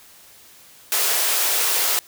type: high-pass noise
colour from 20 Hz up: white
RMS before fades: -20 dBFS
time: 0.92-1.99 s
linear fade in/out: 0 ms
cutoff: 360 Hz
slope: 48 dB/octave
effects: white hiss -48 dBFS RMS until 2.07 s